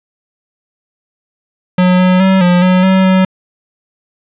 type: tone with pitch steps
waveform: square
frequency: 181.9 / 183.4 / 190.3 / 177.7 / 183.6 / 189.1 / 187.5 Hz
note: F#3 / F#3 / F#3 / F3 / F#3 / F#3 / F#3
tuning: -29 / -15 / +49 / +30 / -13 / +38 / +23 cents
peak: -7 dBFS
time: 1.78-3.25 s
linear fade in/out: 5 ms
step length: 210 ms
effects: resampled to 8000 Hz + 8-bit